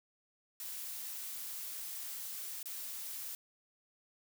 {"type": "noise with dropouts", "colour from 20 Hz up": "blue", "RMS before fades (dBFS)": -43, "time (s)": [0.6, 3.35], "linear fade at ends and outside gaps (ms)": 1, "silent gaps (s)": [2.629, 2.657], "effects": []}